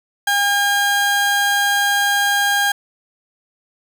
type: tone pair together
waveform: 30% pulse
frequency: 808 / 1616 Hz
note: G#5 / G#6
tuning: -48 / -48 cents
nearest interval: octave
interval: 1200 cents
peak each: -16 dBFS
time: 0.27-2.72 s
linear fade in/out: 5 ms
effects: none